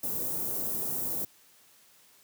white band-stop noise, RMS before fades -32 dBFS, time 0.03-1.25 s, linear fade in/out 5 ms, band 500 to 14000 Hz, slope 12 dB/octave, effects white hiss -60 dBFS RMS until 2.23 s + high-pass 100 Hz 12 dB/octave

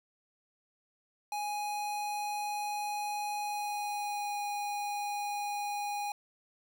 square tone with pitch glide, 830.6 to 821.1 Hz, G#5 to G#5, 0 to -20 cents, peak -34 dBFS, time 1.32-6.12 s, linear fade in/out 2 ms, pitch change -20 cents, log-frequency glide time 3.41-4.37 s, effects 10-bit

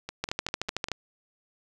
two click trains, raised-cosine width 0.2 ms, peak -11 / -18 dBFS, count 10 / 5, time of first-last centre 0.24-0.917 / 0.09-0.885 s, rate 13.3 / 5.03 Hz, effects none

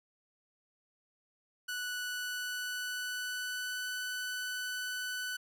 sawtooth tone with pitch glide, 1480 to 1496.3 Hz, F#6 to F#6, 0 to +19 cents, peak -32 dBFS, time 1.68-5.37 s, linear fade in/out 10 ms, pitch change +19 cents, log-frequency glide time 2.02-3.87 s, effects none

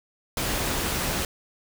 pink noise, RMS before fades -27 dBFS, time 0.37-1.25 s, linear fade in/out 2 ms, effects none

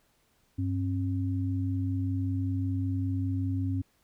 sine tone pair together, 98 / 268.8 Hz, G2 / C4, 0 / +47 cents, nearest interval octave + perfect fourth, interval 1747 cents, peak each -28 / -32 dBFS, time 0.58-3.82 s, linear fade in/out 10 ms, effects pink hiss -69 dBFS RMS until 4.03 s

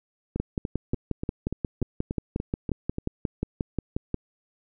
two click trains, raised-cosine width 3 ms, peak -13 / -16 dBFS, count 22 / 10, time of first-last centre 0.4-4.143 / 0.36-2.984 s, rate 5.61 / 3.43 Hz, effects none

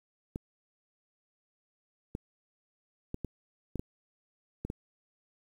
clicks, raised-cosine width 3 ms, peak -22 dBFS, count 8, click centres 0.359 / 2.151 / 3.144 / 3.247 / 3.757 / 3.795 / 4.65 / 4.701 s, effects 9-bit

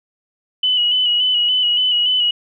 sine tone with vibrato, 2960 Hz, F#7, in tune, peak -13 dBFS, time 0.63-2.31 s, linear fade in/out 5 ms, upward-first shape square, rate 3.5 Hz, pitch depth 30 cents each way, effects none

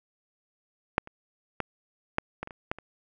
clicks, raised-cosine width 0.5 ms, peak -6 / -28 / -13 / -9 / -18 / -25 / -27 / -13 / -27 dBFS, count 9, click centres 0.981 / 1.074 / 1.603 / 2.184 / 2.43 / 2.474 / 2.508 / 2.715 / 2.786 s, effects none

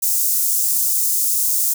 white high-pass noise, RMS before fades -18 dBFS, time 0.02-1.74 s, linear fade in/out 10 ms, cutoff 6400 Hz, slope 24 dB/octave, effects none

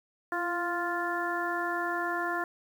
harmonic tone with a mistuned harmonic, 349.2 Hz, F4, in tune, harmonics 1 / 2 / 3 / 4 / 5, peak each -35 / -35 / -35 / -35 / -35 dBFS, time 0.32-2.44 s, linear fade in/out 2 ms, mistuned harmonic 1, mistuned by -39 cents, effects 9-bit

